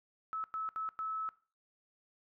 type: tone bursts at uneven times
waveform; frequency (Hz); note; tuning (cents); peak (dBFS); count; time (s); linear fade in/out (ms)
sine; 1300; E6; -24; -35; 4; 0.33-0.44 / 0.54-0.69 / 0.76-0.89 / 0.99-1.29; 0
effects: noise-tail reverb RT60 0.4 s tail -19 dB re dry